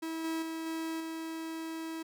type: tone with level steps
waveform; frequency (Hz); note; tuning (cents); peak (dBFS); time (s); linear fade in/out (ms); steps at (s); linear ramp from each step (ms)
45% pulse; 324.1; E4; -29; -35 / -32 / -36 / -34 / -37; 0.02-2.03; 10; 0.24 / 0.42 / 0.66 / 1; 5
effects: none